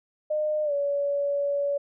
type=tone with pitch glide; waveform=sine; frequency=609 to 568.2 Hz; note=D#5 to C#5; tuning=-37 to +43 cents; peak=-23 dBFS; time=0.3-1.78 s; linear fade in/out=10 ms; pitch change=-120 cents; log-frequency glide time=0.64-0.73 s; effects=none